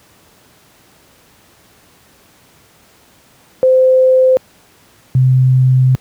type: tone pair in turn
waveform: sine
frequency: 517 / 129.25 Hz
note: C5 / C3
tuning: -21 / -21 cents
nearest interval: 2 octaves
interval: 2400 cents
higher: first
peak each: -6 dBFS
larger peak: neither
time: 3.63-4.37 / 5.15-5.95 s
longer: second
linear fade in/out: 0 ms
effects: pink hiss -48 dBFS RMS until 6 s + high-pass 80 Hz 12 dB/octave